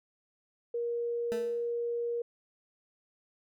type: tone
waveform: sine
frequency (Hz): 472.5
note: A#4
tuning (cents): +23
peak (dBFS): -30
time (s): 0.74-2.22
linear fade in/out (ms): 5
type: tone with exponential decay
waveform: 20% pulse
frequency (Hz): 220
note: A3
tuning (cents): 0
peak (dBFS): -29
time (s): 1.32-1.72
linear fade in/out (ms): 0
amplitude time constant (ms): 85
effects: none